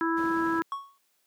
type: harmonic tone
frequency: 329.6 Hz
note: E4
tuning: in tune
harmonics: 1 / 3 / 4 / 5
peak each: -26 / -31 / -32 / -33 dBFS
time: 0.01-0.62 s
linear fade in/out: 0 ms
type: noise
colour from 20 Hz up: brown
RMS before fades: -33 dBFS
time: 0.16-0.61 s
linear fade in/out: 20 ms
type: tone with exponential decay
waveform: triangle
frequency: 1108.7 Hz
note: C#6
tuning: in tune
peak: -25 dBFS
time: 0.72-0.98 s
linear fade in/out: 1 ms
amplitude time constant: 56 ms
effects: white hiss -71 dBFS RMS until 1.26 s + high-pass 200 Hz 12 dB/octave